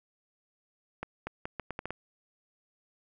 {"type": "accelerating click train", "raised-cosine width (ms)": 0.5, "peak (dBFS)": -20, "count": 8, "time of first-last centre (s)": [1.03, 1.906], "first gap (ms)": 240, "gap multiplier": 0.77, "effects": []}